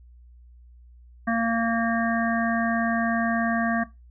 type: harmonic tone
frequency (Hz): 229.6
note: A#3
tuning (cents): -26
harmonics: 1 / 3 / 5 / 7 / 8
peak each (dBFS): -23 / -28 / -30 / -31 / -32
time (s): 1.27-3.84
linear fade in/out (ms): 10
effects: noise-tail reverb RT60 0.2 s tail -17 dB re dry + added 60 Hz sine -47 dBFS peak until 4.1 s